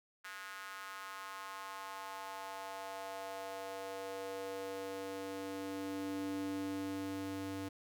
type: tone with high-pass filter sweep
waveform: square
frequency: 96.8 Hz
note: G2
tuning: 21 cents flat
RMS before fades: -43 dBFS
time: 0.24-7.69 s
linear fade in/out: 10 ms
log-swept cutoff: 1500 to 200 Hz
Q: 2.8
effects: none